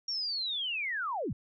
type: linear sweep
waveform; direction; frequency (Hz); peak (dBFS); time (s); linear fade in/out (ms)
sine; down; 5620 to 73; -31; 0.08-1.33; 5
effects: none